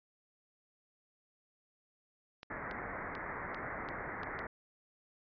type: clicks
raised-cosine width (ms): 0.2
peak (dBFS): -29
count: 7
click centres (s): 2.431 / 2.712 / 3.152 / 3.546 / 3.888 / 4.233 / 4.391
type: low-pass noise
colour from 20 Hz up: white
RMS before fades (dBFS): -42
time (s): 2.5-4.47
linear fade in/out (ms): 5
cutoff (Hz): 2100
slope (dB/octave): 96
effects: resampled to 11025 Hz